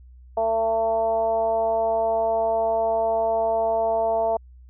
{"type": "tone with frequency modulation", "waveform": "sine", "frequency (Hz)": 674, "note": "E5", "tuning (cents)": 38, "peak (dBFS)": -19, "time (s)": [0.37, 4.37], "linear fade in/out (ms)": 5, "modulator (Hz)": 224, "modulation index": 0.75, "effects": ["added 62 Hz sine -44 dBFS peak until 4.69 s"]}